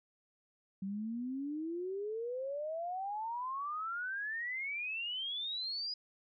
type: exponential sweep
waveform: sine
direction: up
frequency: 189.7 to 4978 Hz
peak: -36 dBFS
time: 0.82-5.94 s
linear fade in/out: 5 ms
effects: none